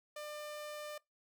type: tone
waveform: sawtooth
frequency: 598 Hz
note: D5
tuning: 31 cents sharp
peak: -39 dBFS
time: 0.16-0.98 s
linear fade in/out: 5 ms
effects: noise-tail reverb RT60 0.2 s tail -23 dB re dry